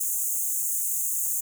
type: high-pass noise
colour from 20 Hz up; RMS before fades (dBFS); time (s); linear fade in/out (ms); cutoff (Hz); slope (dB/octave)
pink; -27; 0-1.41; 10; 6500; 96
effects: none